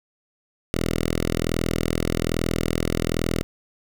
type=tone with notch filter; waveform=5% pulse; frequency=41.2 Hz; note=E1; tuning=in tune; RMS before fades=-24 dBFS; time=0.74-3.43 s; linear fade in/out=0 ms; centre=1000 Hz; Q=1.6; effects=none